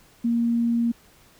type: tone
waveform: sine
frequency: 234.1 Hz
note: A#3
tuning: 8 cents sharp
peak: -19 dBFS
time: 0.24-0.92 s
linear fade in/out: 10 ms
effects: pink hiss -55 dBFS RMS until 1.39 s